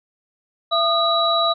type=tone cluster; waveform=sine; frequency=673 / 1226 / 3905 Hz; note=E5 / D#6 / B7; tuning=+36 / -26 / -20 cents; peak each=-20 dBFS; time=0.71-1.54 s; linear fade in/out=20 ms; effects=none